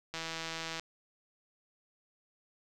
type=click train; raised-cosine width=0.2 ms; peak=-21 dBFS; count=108; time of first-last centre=0.14-0.796 s; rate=163 Hz; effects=none